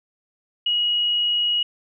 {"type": "tone", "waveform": "sine", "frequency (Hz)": 2900, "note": "F#7", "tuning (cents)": -35, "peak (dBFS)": -18, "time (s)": [0.66, 1.63], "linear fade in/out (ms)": 5, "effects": []}